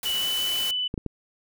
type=noise; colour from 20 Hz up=white; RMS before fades=-33 dBFS; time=0.03-0.71 s; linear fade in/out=2 ms
type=tone with pitch glide; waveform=sine; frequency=2963 to 2991 Hz; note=F#7 to F#7; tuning=+2 to +18 cents; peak=-24 dBFS; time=0.05-0.88 s; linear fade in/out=10 ms; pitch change=+16 cents; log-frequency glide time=0.18-0.26 s
type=clicks; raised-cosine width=3 ms; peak=-16 dBFS; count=3; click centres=0.941 / 0.978 / 1.063 s
effects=none